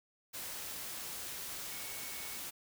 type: tone in noise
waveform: sine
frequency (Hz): 2217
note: C#7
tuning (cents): 0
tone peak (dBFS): -52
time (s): 1.7-2.39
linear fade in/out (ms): 20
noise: white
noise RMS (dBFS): -43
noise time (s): 0.33-2.51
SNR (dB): -12
effects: none